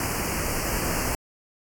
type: band-stop noise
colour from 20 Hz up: pink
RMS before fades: -27 dBFS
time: 0-1.15 s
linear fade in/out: 2 ms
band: 2900 to 4600 Hz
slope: 96 dB/octave
effects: AAC 64 kbps